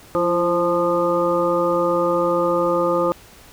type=harmonic tone with a mistuned harmonic; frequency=174.61 Hz; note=F3; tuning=in tune; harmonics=1 / 2 / 3 / 5 / 6 / 7; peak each=-29 / -22 / -19 / -28 / -31 / -23 dBFS; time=0.15-3.12 s; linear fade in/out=0 ms; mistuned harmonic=2; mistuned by=-41 cents; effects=pink hiss -46 dBFS RMS until 3.52 s